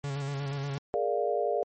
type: tone with vibrato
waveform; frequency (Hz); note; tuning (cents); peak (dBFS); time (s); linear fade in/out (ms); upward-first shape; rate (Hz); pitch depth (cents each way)
45% pulse; 140; C#3; +18; -31; 0.04-0.78; 0; square; 8.4; 31
type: chord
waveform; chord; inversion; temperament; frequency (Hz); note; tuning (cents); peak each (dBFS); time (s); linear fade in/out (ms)
sine; Bb dominant seventh; third; equal; 415.3 / 466.2 / 587.3 / 698.5; Ab4 / Bb4 / D5 / F5; 0 / 0 / 0 / 0; -31; 0.94-1.63; 0
effects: MP3 32 kbps